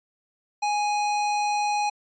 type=tone; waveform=square; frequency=830.6 Hz; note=G#5; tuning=in tune; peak=-23 dBFS; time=0.62-1.9 s; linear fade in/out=10 ms; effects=resampled to 16000 Hz

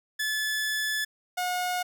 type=tone pair in turn; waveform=sawtooth; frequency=1727 / 722.6 Hz; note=A6 / F#5; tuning=-33 / -41 cents; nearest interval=octave + minor third; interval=1508 cents; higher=first; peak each=-23 dBFS; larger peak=neither; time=0.19-1.05 / 1.37-1.83 s; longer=first; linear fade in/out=10 ms; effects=none

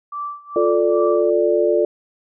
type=tone with tremolo; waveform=sine; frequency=1166 Hz; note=D6; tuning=13 cents flat; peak=-23 dBFS; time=0.12-1.3 s; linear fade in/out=5 ms; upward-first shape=sine; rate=2.4 Hz; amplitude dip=90%
type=chord; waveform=sine; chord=D minor; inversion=first; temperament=just; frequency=352.4 / 440.5 / 587.3 Hz; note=F4 / A4 / D5; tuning=+16 / +2 / 0 cents; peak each=-18 dBFS; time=0.56-1.85 s; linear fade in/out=2 ms
effects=none

